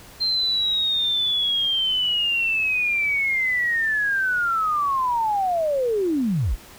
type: linear sweep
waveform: sine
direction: down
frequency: 4164 to 32.37 Hz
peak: -19 dBFS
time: 0.2-6.56 s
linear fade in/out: 20 ms
effects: pink hiss -45 dBFS RMS until 6.78 s